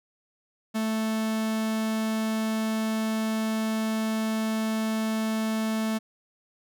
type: tone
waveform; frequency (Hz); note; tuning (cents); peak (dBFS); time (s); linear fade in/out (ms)
45% pulse; 220; A3; 0; -25; 0.74-5.99; 20
effects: none